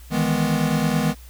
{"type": "chord", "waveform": "square", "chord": "E major seventh", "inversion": "third", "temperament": "equal", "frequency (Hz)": [155.56, 164.81, 207.7, 246.9], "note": ["D#3", "E3", "G#3", "B3"], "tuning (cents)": [0, 0, 0, 0], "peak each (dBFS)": -25, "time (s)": [0.1, 1.15], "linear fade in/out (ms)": 50, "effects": ["added 60 Hz sine -40 dBFS peak until 1.29 s", "white hiss -50 dBFS RMS until 1.29 s"]}